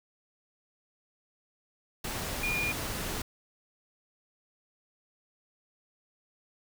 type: tone in noise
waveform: sine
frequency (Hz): 2424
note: D#7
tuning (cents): -46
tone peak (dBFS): -29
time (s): 2.43-2.72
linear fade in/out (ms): 5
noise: pink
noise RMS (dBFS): -35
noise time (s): 2.04-3.22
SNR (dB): +3
effects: none